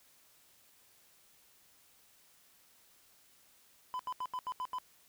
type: tone bursts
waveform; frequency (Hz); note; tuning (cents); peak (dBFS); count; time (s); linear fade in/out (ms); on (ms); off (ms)
triangle; 1007; B5; +33; -33; 7; 3.94-4.785; 0; 53; 79
effects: white hiss -65 dBFS RMS until 5.08 s